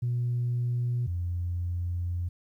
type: tone pair in turn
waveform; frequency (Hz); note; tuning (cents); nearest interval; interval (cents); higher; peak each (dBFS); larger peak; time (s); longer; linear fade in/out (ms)
sine; 121.3 / 87.58; B2 / F2; -31 / +5; tritone; 564; first; -24 / -27; first; 0.02-1.07 / 1.07-2.29; second; 10
effects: tanh soft clip ceiling -22 dBFS + 11-bit